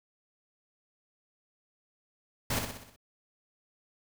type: noise with echo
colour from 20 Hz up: pink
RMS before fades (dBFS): -30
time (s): 2.5-2.59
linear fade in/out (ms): 5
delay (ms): 62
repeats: 6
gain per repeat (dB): -5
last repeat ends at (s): 2.962
effects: none